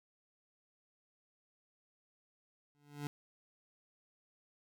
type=tone with exponential growth; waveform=25% pulse; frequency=145.4 Hz; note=D3; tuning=17 cents flat; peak=-32 dBFS; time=2.75-3.07 s; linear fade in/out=0 ms; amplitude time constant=68 ms; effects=none